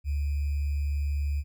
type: tone with sample-and-hold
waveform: sine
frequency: 71.9 Hz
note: D2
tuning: 36 cents flat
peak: -25 dBFS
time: 0.04-1.44 s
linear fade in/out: 50 ms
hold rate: 2450 Hz
effects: none